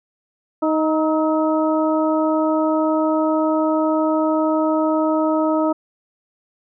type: harmonic tone with a mistuned harmonic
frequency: 312.7 Hz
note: D#4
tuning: 9 cents sharp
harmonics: 1 / 2 / 3 / 4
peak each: -18 / -20 / -25 / -26 dBFS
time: 0.62-5.73 s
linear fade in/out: 10 ms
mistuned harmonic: 4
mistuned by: +39 cents
effects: none